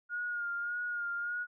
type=tone with vibrato; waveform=sine; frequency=1425 Hz; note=F6; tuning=34 cents sharp; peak=-33 dBFS; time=0.09-1.47 s; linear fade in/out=50 ms; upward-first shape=sine; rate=1.7 Hz; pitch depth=33 cents each way; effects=none